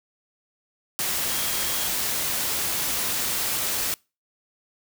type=tone in noise; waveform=sine; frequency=3263 Hz; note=G#7; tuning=31 cents flat; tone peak=-37 dBFS; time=1.31-1.87 s; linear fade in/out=0 ms; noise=white; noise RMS=-26 dBFS; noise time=0.99-3.94 s; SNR=-14 dB; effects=noise-tail reverb RT60 0.3 s tail -26 dB re dry